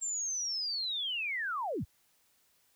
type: linear sweep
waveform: sine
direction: down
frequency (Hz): 7459 to 35.94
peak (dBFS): -32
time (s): 0.01-1.85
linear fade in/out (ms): 20
effects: white hiss -70 dBFS RMS until 2.75 s